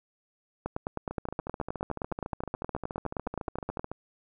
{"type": "two click trains", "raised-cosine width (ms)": 1, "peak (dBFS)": [-17, -21], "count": [31, 40], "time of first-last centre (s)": [[0.66, 3.795], [1.11, 3.916]], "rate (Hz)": [9.57, 13.9], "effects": []}